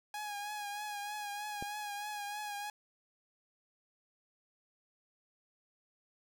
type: tone with vibrato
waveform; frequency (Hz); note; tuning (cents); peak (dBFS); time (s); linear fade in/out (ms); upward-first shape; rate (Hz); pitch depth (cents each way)
sawtooth; 828; G#5; -5; -35; 0.14-2.7; 2; triangle; 3.2; 42
type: click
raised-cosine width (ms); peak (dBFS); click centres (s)
2; -28; 1.625
effects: none